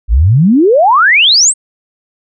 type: exponential sweep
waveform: sine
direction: up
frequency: 49 to 8760 Hz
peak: -4 dBFS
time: 0.08-1.54 s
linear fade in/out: 50 ms
effects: none